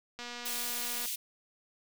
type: click train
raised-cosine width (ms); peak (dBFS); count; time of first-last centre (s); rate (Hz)
0.2; -25; 210; 0.19-1.057; 241
type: high-pass noise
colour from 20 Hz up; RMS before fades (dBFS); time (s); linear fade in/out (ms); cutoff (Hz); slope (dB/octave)
white; -36; 0.45-1.16; 10; 2500; 24
effects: none